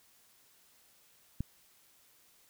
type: click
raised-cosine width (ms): 5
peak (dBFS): -21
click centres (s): 1.406
effects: white hiss -65 dBFS RMS until 2.49 s